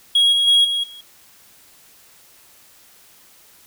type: tone with level steps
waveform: triangle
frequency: 3303 Hz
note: G#7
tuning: 10 cents flat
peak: -10 / -13 / -9 / -17 / -35 dBFS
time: 0.15-1.01 s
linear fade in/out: 5 ms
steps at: 0.32 / 0.47 / 0.64 / 0.83 s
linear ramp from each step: 10 ms
effects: white hiss -50 dBFS RMS until 3.66 s